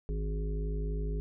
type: harmonic tone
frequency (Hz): 51.91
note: G#1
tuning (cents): 0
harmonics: 1 / 3 / 5 / 7 / 8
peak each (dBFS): -31 / -39 / -47 / -49 / -42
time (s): 0.09-1.2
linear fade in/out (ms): 0
effects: none